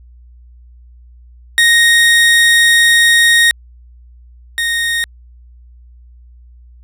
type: tone pair in turn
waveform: 30% pulse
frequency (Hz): 1864.7 / 1857.3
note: A#6 / A#6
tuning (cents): 0 / -7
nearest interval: unison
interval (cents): 7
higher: first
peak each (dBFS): -4 / -11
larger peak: first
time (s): 1.58-3.51 / 4.58-5.04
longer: first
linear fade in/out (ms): 0
effects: added 60 Hz sine -38 dBFS peak until 6.83 s + resampled to 32000 Hz